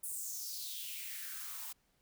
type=noise with high-pass filter sweep; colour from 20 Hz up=blue; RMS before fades=-43 dBFS; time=0.03-1.73 s; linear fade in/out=10 ms; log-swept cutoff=9800 to 830 Hz; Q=3.8; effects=pink hiss -75 dBFS RMS until 2.01 s